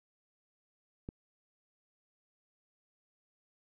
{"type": "click", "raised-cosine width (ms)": 3, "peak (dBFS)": -27, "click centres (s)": 1.089, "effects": []}